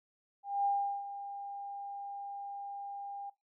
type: tone with ADSR envelope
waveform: sine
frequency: 802 Hz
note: G5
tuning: 39 cents sharp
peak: -27 dBFS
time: 0.43-3.3 s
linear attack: 220 ms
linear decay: 380 ms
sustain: -13 dB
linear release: 8 ms
effects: noise-tail reverb RT60 0.2 s tail -20 dB re dry